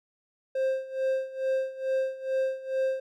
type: tone with tremolo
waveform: triangle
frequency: 528 Hz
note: C5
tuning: 16 cents sharp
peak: -21 dBFS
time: 0.55-3 s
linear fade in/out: 5 ms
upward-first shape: sine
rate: 2.3 Hz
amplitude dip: 85%
effects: none